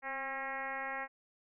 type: tone with frequency modulation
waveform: sine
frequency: 1351 Hz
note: E6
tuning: 42 cents sharp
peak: -36 dBFS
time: 0.02-1.08 s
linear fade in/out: 50 ms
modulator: 272 Hz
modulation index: 3
effects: none